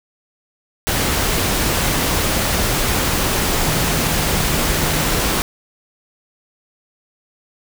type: tone in noise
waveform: sine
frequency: 154.9 Hz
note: D#3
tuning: 7 cents flat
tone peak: -26 dBFS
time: 3.66-5.02 s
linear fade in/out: 0 ms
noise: pink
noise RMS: -18 dBFS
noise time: 0.87-5.42 s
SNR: -11 dB
effects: none